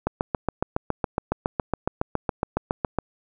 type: click train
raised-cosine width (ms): 1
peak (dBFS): -8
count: 22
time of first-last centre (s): 0.07-2.987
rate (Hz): 7.2
effects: none